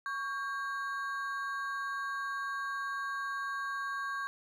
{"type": "ring-modulated tone", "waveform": "triangle", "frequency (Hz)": 1359, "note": "F6", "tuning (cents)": -48, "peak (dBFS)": -29, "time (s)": [0.06, 4.27], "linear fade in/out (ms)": 0, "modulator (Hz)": 242, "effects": []}